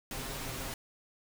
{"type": "noise with comb filter", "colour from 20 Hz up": "pink", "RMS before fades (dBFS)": -39, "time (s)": [0.11, 0.74], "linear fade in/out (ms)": 2, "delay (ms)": 7.5, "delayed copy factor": 0.5, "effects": []}